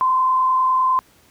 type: tone with frequency modulation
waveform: sine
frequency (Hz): 1033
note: C6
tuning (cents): -22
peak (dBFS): -14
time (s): 0.01-0.99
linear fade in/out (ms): 0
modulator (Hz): 29.9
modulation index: 0.56
effects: pink hiss -54 dBFS RMS until 1.3 s + high-pass 60 Hz 12 dB/octave